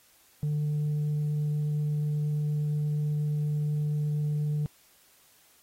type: tone with tanh clipping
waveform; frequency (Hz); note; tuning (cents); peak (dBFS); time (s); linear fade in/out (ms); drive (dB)
sine; 149.3; D3; +29; -26; 0.43-4.66; 0; 1
effects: white hiss -61 dBFS RMS until 5.62 s + AAC 48 kbps